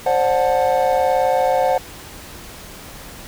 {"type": "chord", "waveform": "triangle", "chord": "D dominant seventh", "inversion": "third", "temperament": "just", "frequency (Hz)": [528.6, 587.3, 734.2, 881], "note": ["C5", "D5", "F#5", "A5"], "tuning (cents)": [18, 0, -14, 2], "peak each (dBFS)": [-16, -21, -16, -22], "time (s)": [0.06, 1.78], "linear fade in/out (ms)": 5, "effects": ["pink hiss -37 dBFS RMS until 3.27 s"]}